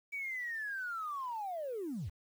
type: linear sweep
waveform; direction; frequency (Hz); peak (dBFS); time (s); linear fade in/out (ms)
triangle; down; 2298 to 61.74; -33; 0.12-2.1; 20
effects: tanh soft clip ceiling -34 dBFS + 10-bit